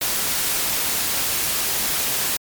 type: noise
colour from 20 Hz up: white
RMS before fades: -22 dBFS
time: 0.01-2.37 s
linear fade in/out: 5 ms
effects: MP3 96 kbps